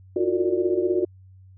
sine tone cluster, 326.4 / 350.5 / 366.4 / 457.1 / 590 Hz, E4 / F4 / F#4 / A#4 / D5, -17 / +6 / -17 / -34 / +8 cents, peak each -31 / -25 / -22 / -30 / -31 dBFS, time 0.16-1.05 s, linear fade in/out 5 ms, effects added 94 Hz sine -46 dBFS peak until 1.57 s

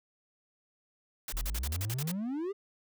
white noise bursts, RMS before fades -38 dBFS, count 10, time 1.28-2.116 s, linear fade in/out 2 ms, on 44 ms, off 44 ms
triangle exponential sweep, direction up, 34.65 to 415.3 Hz, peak -30 dBFS, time 1.32-2.53 s, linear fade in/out 20 ms
effects none

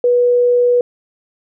sine tone, 488 Hz, B4, 21 cents flat, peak -9 dBFS, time 0.04-0.81 s, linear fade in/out 2 ms, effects none

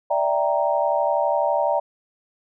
sine chord, E half-diminished seventh, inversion third, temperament equal, 587.3 / 659.3 / 784 / 932.3 Hz, D5 / E5 / G5 / Bb5, 0 / 0 / 0 / 0 cents, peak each -22 / -24 / -25 / -24 dBFS, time 0.1-1.8 s, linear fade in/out 10 ms, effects none

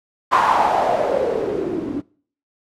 blue noise with low-pass filter sweep, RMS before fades -19 dBFS, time 0.31-2.02 s, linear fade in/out 20 ms, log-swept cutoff 1100 to 270 Hz, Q 5.6, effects noise-tail reverb RT60 0.5 s tail -24 dB re dry

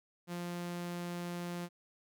sawtooth tone, 174.61 Hz, F3, in tune, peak -34 dBFS, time 0.27-1.69 s, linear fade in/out 50 ms, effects none

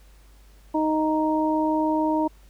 harmonic tone, 311.1 Hz, D#4, in tune, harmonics 1 / 2 / 3, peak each -22 / -27 / -25 dBFS, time 0.74-2.28 s, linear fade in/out 10 ms, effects added 50 Hz sine -49 dBFS peak until 2.49 s + pink hiss -59 dBFS RMS until 2.49 s

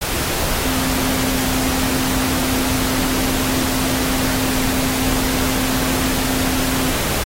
sine tone in noise, 260 Hz, C4, 11 cents flat, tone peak -21 dBFS, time 0.64-6.92 s, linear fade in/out 10 ms, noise pink, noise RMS -21 dBFS, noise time 0.01-7.24 s, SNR -3 dB, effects AAC 48 kbps

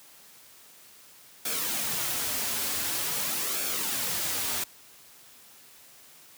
white noise with flanger, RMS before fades -30 dBFS, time 1.45-4.64 s, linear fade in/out 5 ms, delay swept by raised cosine 1 to 6.4 ms, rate 0.46 Hz, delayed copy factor -0.55, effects white hiss -53 dBFS RMS until 6.37 s + high-pass 80 Hz 12 dB/octave

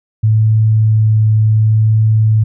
sine tone with vibrato, 109.1 Hz, A2, 14 cents flat, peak -7 dBFS, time 0.23-2.44 s, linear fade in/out 10 ms, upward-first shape triangle, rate 0.69 Hz, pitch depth 9 cents each way, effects none

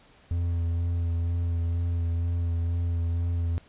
triangle tone with vibrato, 85.1 Hz, F2, 44 cents flat, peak -22 dBFS, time 0.31-3.58 s, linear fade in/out 0 ms, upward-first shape sine, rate 2.1 Hz, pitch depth 18 cents each way, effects pink hiss -57 dBFS RMS until 3.68 s + resampled to 8000 Hz

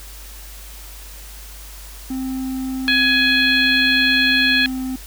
triangle tone with pitch glide, 261.6 to 259.2 Hz, C4 to C4, 0 to -16 cents, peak -20 dBFS, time 2.1-4.96 s, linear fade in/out 5 ms, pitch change -16 cents, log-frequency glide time 4.43-4.66 s
harmonic tone, 838 Hz, G#5, 15 cents sharp, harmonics 2 / 3 / 4 / 5, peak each -17 / -19 / -20 / -21 dBFS, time 2.88-4.66 s, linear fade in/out 0 ms
effects added 50 Hz sine -36 dBFS peak until 5.06 s + white hiss -40 dBFS RMS until 5.06 s

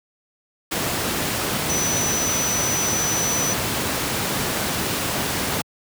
sine tone in noise, 5970 Hz, F#8, 15 cents sharp, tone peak -22 dBFS, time 1.69-3.54 s, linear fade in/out 10 ms, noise pink, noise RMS -23 dBFS, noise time 0.71-5.62 s, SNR -2 dB, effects high-pass 100 Hz 12 dB/octave

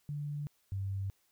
sine tone pair in turn, 146.3 / 97.53 Hz, D3 / G2, -6 / -8 cents, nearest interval perfect fifth, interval 702 cents, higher first, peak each -35 / -33 dBFS, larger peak second, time 0.09-0.47 / 0.72-1.1 s, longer neither, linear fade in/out 0 ms, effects white hiss -73 dBFS RMS until 1.31 s

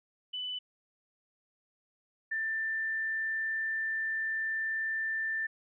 sine tone pair in turn, 2993 / 1779.6 Hz, F#7 / A6, +19 / +19 cents, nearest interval major sixth, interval 900 cents, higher first, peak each -34 / -30 dBFS, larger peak second, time 0.33-0.59 / 2.31-5.47 s, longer second, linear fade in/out 10 ms, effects none

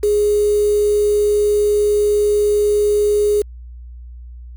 sine tone with quantisation, 415.3 Hz, G#4, in tune, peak -12 dBFS, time 0.03-3.42 s, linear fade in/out 5 ms, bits 5, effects added 60 Hz sine -32 dBFS peak until 4.56 s

